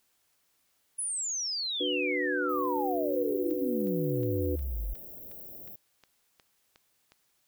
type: exponential sweep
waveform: sine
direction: down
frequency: 10548 to 44.7 Hz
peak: -30 dBFS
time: 0.98-4.94 s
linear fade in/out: 10 ms
type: chord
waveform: sine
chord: B minor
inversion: first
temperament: equal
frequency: 293.7 / 370 / 493.9 Hz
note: D4 / F#4 / B4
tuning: 0 / 0 / 0 cents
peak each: -33 dBFS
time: 1.8-4.56 s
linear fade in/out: 10 ms
type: band-stop noise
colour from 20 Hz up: white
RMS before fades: -45 dBFS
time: 2.49-5.76 s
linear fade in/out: 5 ms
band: 660 to 14000 Hz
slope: 48 dB/octave
type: click train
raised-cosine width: 0.2 ms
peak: -37 dBFS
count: 11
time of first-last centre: 3.51-7.12 s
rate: 2.77 Hz
effects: white hiss -72 dBFS RMS until 7.47 s